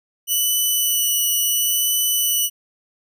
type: tone with vibrato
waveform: 5% pulse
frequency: 2965 Hz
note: F#7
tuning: 3 cents sharp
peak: -9 dBFS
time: 0.27-2.5 s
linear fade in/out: 50 ms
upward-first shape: sine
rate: 0.72 Hz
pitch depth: 12 cents each way
effects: none